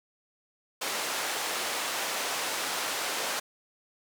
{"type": "band-pass noise", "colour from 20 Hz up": "pink", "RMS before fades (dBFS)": -32, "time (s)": [0.81, 3.4], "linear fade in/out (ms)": 10, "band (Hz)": [580, 11000], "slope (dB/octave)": 12, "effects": []}